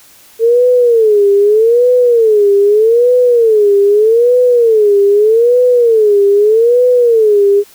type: tone with vibrato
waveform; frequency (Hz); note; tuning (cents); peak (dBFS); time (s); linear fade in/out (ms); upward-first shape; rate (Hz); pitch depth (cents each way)
sine; 446.6; A4; +26; -5; 0.39-7.64; 50; sine; 0.81; 190
effects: white hiss -42 dBFS RMS until 7.74 s